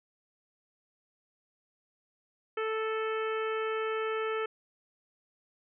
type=harmonic tone with a mistuned harmonic; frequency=440 Hz; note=A4; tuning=in tune; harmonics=1 / 2 / 3 / 4 / 5 / 6 / 7; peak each=-31 / -44 / -36 / -42 / -44 / -45 / -48 dBFS; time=2.57-4.46 s; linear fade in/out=5 ms; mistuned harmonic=6; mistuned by=-18 cents; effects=none